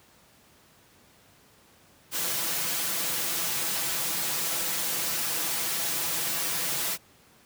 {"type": "noise with comb filter", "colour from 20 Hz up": "white", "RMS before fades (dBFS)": -29, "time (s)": [2.11, 6.98], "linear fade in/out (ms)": 50, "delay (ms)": 6, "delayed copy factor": 0.65, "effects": ["pink hiss -58 dBFS RMS until 7.45 s", "high-pass 80 Hz 12 dB/octave"]}